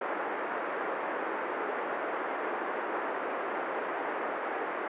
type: band-pass noise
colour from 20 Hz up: pink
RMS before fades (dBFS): -34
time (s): 0.01-4.88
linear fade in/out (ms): 5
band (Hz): 350 to 1800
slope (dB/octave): 24
effects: resampled to 8000 Hz